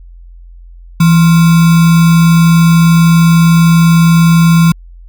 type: tone with sample-and-hold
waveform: sine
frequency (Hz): 166.6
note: E3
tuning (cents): +19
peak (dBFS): -3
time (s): 1-4.72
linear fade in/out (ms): 5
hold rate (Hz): 1225
effects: added 43 Hz sine -31 dBFS peak until 5.08 s